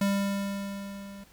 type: tone with level ramp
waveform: square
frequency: 198.7 Hz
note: G3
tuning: 24 cents sharp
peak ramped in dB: -23 to -43 dBFS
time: 0.01-1.24 s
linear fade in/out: 5 ms
effects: added 60 Hz sine -58 dBFS peak until 1.32 s + pink hiss -58 dBFS RMS until 1.32 s